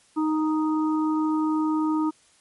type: harmonic tone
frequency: 311.1 Hz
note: D#4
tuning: in tune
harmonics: 1 / 3 / 4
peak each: -21 / -31 / -33 dBFS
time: 0.16-2.11 s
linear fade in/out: 20 ms
effects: white hiss -59 dBFS RMS until 2.4 s + MP3 48 kbps